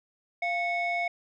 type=tone pair together; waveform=sine; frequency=694.8 / 2206 Hz; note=F5 / C#7; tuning=-9 / -9 cents; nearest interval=octave + minor sixth; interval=2000 cents; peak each=-27 dBFS; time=0.42-1.08 s; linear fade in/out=5 ms; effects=tanh soft clip ceiling -23 dBFS